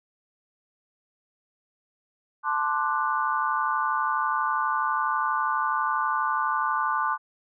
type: chord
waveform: sine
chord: D dominant seventh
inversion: second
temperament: equal with one note detuned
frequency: 880 / 1046.5 / 1178.7 / 1480 Hz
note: A5 / C6 / D6 / F#6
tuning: 0 / 0 / +6 / 0 cents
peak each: -29 / -28 / -27 / -30 dBFS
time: 2.43-7.18 s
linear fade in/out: 50 ms
effects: none